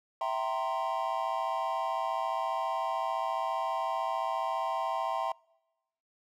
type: chord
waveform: triangle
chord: C dominant seventh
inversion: first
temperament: equal with one note detuned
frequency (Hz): 659.3 / 774.5 / 932.3 / 1046.5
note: E5 / G5 / Bb5 / C6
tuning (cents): 0 / -21 / 0 / 0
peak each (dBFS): -33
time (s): 0.21-5.32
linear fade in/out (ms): 2
effects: noise-tail reverb RT60 1.0 s tail -26 dB re dry